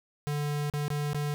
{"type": "tone with dropouts", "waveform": "square", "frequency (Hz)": 146.83, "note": "D3", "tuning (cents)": 0, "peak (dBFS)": -29, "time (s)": [0.27, 1.34], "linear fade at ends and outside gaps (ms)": 0, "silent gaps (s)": [[0.699, 0.737], [0.881, 0.903], [1.132, 1.146]], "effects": []}